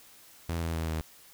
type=tone with pitch steps; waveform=sawtooth; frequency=84 / 82.46 / 80.95 / 79.47 Hz; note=E2 / E2 / E2 / D#2; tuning=+33 / +1 / -31 / +37 cents; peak=-26 dBFS; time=0.49-1.01 s; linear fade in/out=0 ms; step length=130 ms; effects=white hiss -55 dBFS RMS until 1.33 s